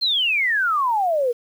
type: exponential sweep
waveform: sine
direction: down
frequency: 4288 to 461.9 Hz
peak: -17 dBFS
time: 0.01-1.33 s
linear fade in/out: 20 ms
effects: 8-bit